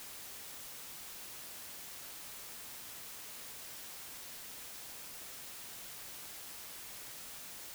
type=silence; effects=white hiss -48 dBFS RMS until 7.74 s